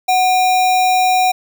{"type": "tone with sample-and-hold", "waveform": "sine", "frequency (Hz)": 740, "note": "F#5", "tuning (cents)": 0, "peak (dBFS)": -10, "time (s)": [0.08, 1.32], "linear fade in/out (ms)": 10, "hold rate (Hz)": 3150, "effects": []}